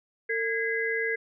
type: tone cluster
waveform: sine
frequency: 452.4 / 1647 / 2037 Hz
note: A4 / G#6 / C7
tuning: +48 / -15 / -47 cents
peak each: -30 dBFS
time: 0.29-1.16 s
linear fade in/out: 10 ms
effects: none